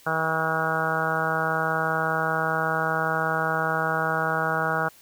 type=harmonic tone; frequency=160.3 Hz; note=E3; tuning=48 cents flat; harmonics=1 / 2 / 3 / 4 / 5 / 6 / 7 / 8 / 9 / 10; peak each=-32 / -38 / -32 / -31 / -30 / -35 / -32 / -31 / -27 / -37 dBFS; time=0.06-4.89 s; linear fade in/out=10 ms; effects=white hiss -53 dBFS RMS until 5.01 s